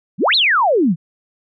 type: exponential two-way sweep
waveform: sine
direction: up then down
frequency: 146.7 to 4367 to 146.7 Hz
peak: -11 dBFS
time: 0.18-0.96 s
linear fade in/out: 50 ms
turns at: 0.35 s
effects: none